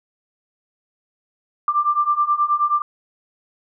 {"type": "beating tone pair", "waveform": "sine", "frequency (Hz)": [1178, 1187.4], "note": ["D6", "D6"], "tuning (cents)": [5, 19], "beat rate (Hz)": 9.4, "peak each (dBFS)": [-20, -18], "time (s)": [1.68, 2.82], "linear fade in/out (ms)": 2, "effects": []}